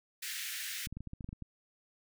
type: high-pass noise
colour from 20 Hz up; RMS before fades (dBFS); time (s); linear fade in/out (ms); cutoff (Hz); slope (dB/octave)
pink; -40; 0.22-0.87; 10; 1600; 48
type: clicks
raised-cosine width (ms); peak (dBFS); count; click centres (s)
5; -30; 11; 0.871 / 0.926 / 0.97 / 1.006 / 1.073 / 1.134 / 1.208 / 1.244 / 1.29 / 1.329 / 1.423
effects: none